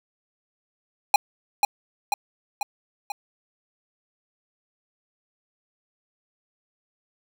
square tone with echo, 820 Hz, G#5, 22 cents flat, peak -12 dBFS, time 1.14-1.16 s, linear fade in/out 2 ms, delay 490 ms, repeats 4, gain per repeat -4 dB, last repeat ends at 3.12 s, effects none

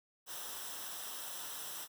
white noise with comb filter, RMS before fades -44 dBFS, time 0.26-1.88 s, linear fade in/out 50 ms, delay 0.44 ms, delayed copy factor -0.65, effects none

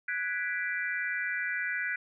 sine chord, G# half-diminished seventh, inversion third, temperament equal, 1480 / 1661.2 / 1975.5 / 2349 Hz, F#6 / G#6 / B6 / D7, 0 / 0 / 0 / 0 cents, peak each -34 / -36 / -34 / -39 dBFS, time 0.08-1.96 s, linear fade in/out 5 ms, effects none

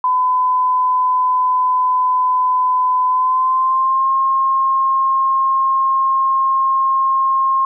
sine tone with pitch glide, 1009 to 1069 Hz, B5 to C6, +37 to +37 cents, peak -12 dBFS, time 0.04-7.65 s, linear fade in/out 2 ms, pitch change +100 cents, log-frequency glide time 3.07-4.1 s, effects none

